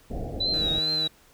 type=low-pass noise; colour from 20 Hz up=pink; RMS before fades=-33 dBFS; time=0.1-0.79 s; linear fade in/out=5 ms; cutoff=760 Hz; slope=96 dB/octave
type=tone with vibrato; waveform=sine; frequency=3951 Hz; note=B7; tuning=in tune; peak=-23 dBFS; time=0.4-1.08 s; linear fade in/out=10 ms; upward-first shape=triangle; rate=2.4 Hz; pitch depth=87 cents each way
type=tone; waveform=15% pulse; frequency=156.7 Hz; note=D#3; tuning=13 cents sharp; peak=-28 dBFS; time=0.53-1.08 s; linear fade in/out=10 ms
effects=pink hiss -57 dBFS RMS until 1.33 s